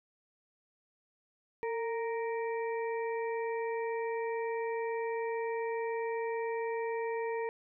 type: harmonic tone with a mistuned harmonic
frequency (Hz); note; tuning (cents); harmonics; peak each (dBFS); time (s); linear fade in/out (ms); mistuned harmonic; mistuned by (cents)
466.2; A#4; 0; 1 / 2 / 4 / 5; -33 / -39 / -45 / -47; 1.63-7.49; 0; 1; -44
effects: none